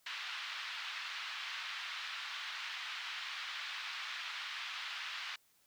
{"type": "band-pass noise", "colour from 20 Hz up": "white", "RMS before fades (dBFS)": -43, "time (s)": [0.06, 5.36], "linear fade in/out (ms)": 5, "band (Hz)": [1100, 3800], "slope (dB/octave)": 24, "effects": ["white hiss -71 dBFS RMS until 5.66 s"]}